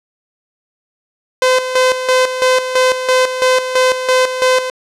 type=tone with tremolo; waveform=sawtooth; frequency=512 Hz; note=C5; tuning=38 cents flat; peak=-5 dBFS; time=1.42-4.7 s; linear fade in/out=2 ms; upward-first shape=square; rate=3 Hz; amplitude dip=65%; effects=low-pass 8000 Hz 12 dB/octave